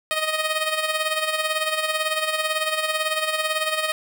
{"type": "tone with tremolo", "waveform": "10% pulse", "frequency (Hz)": 624, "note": "D#5", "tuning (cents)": 5, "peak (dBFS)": -11, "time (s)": [0.11, 3.92], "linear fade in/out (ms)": 0, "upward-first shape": "sine", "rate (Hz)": 18, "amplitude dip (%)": 60, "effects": []}